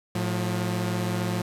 sawtooth tone pair together, 110 / 178.33 Hz, A2 / F3, 0 / +36 cents, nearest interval minor sixth, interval 836 cents, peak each -24 / -24 dBFS, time 0.15-1.42 s, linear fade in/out 5 ms, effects resampled to 32000 Hz + 8-bit

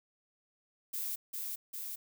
violet noise with echo, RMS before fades -37 dBFS, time 0.93-1.16 s, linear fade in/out 10 ms, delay 400 ms, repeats 2, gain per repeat -2 dB, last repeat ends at 1.96 s, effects none

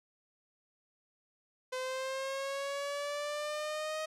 sawtooth linear sweep, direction up, 510 to 628 Hz, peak -31 dBFS, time 1.72-4.06 s, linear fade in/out 10 ms, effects low-pass 9000 Hz 12 dB/octave

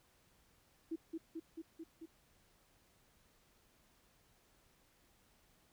sine tone with echo, 326.1 Hz, E4, 19 cents flat, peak -37 dBFS, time 0.91-0.96 s, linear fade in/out 10 ms, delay 220 ms, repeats 5, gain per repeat -2 dB, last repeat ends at 2.06 s, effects pink hiss -71 dBFS RMS until 5.72 s

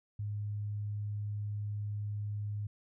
sine tone, 103.83 Hz, G#2, in tune, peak -34 dBFS, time 0.19-2.67 s, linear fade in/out 5 ms, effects none

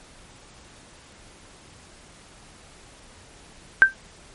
sine tone with exponential decay, 1565 Hz, G6, 3 cents flat, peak -4 dBFS, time 3.82-3.94 s, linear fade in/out 0 ms, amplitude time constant 24 ms, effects pink hiss -49 dBFS RMS until 4.34 s + MP3 48 kbps

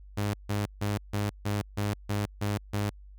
sawtooth tone bursts, 102.6 Hz, G#2, 21 cents flat, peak -23 dBFS, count 9, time 0.17-2.9 s, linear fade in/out 10 ms, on 170 ms, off 150 ms, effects added 49 Hz sine -46 dBFS peak until 3.18 s

